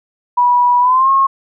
sine tone with pitch glide, 976 to 1082.9 Hz, B5 to C#6, -21 to -41 cents, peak -8 dBFS, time 0.37-1.27 s, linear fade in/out 10 ms, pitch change +180 cents, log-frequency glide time 0.8-1.1 s, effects none

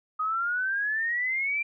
sine exponential sweep, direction up, 1244.5 to 2379 Hz, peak -25 dBFS, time 0.19-1.63 s, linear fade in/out 10 ms, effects none

